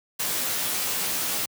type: noise with comb filter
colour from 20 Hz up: white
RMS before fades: -27 dBFS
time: 0.19-1.46 s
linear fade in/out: 10 ms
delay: 14 ms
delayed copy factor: -0.7
effects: high-pass 100 Hz 12 dB/octave